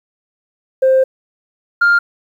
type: tone pair in turn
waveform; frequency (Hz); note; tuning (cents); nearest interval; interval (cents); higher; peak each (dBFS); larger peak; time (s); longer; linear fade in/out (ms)
sine; 525 / 1401.6; C5 / F6; +6 / +6; octave + perfect fourth; 1700; second; -6; neither; 0.82-1.04 / 1.81-1.99; first; 10
effects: tanh soft clip ceiling -6 dBFS + 8-bit